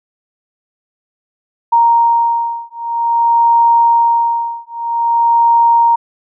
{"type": "beating tone pair", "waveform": "sine", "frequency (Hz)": [932.3, 932.81], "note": ["A#5", "A#5"], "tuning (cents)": [0, 1], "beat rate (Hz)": 0.51, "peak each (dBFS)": -12, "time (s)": [1.72, 5.96], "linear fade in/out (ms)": 10, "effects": []}